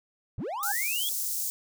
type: linear sweep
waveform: triangle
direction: up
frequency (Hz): 69 to 3415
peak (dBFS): -29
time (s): 0.38-1.09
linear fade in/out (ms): 0
type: tone with exponential growth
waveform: sine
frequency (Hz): 814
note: G#5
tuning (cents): -35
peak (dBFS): -28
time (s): 0.45-0.72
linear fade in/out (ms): 5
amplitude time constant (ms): 58
type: high-pass noise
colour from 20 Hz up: white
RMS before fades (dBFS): -31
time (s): 0.63-1.5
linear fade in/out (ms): 0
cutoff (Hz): 5600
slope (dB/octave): 24
effects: none